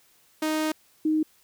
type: tone pair in turn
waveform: sawtooth / sine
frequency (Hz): 311.1 / 311.1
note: D#4 / D#4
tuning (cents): 0 / 0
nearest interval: unison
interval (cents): 0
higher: neither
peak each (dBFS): -20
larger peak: neither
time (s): 0.42-0.72 / 1.05-1.23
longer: first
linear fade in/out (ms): 5
effects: white hiss -61 dBFS RMS until 1.43 s